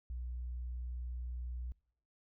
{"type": "tone", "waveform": "sine", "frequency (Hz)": 61.1, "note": "B1", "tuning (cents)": -18, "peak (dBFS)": -37, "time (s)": [0.1, 1.72], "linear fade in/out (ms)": 0, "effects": ["noise-tail reverb RT60 0.7 s tail -26 dB re dry", "tanh soft clip ceiling -35 dBFS"]}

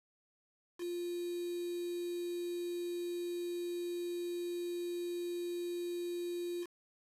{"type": "tone with quantisation", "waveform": "sine", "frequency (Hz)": 349.2, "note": "F4", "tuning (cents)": 0, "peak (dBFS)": -36, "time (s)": [0.78, 6.67], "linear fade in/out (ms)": 50, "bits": 8, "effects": ["resampled to 32000 Hz"]}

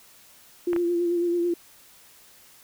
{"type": "tone with vibrato", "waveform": "sine", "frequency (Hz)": 346.2, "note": "F4", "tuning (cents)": -15, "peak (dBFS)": -21, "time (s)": [0.67, 1.54], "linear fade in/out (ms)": 5, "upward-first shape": "sine", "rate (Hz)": 9.1, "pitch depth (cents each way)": 29}
{"type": "clicks", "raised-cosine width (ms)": 0.5, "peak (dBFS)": -18, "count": 2, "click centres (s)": [0.732, 0.763]}
{"effects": ["white hiss -53 dBFS RMS until 2.63 s"]}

